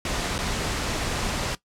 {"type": "noise with dropouts", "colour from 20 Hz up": "pink", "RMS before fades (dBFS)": -27, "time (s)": [0.05, 1.55], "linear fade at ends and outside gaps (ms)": 2, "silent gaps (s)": [0.381, 0.388], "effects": ["noise-tail reverb RT60 0.1 s tail -17 dB re dry", "low-pass 8000 Hz 12 dB/octave"]}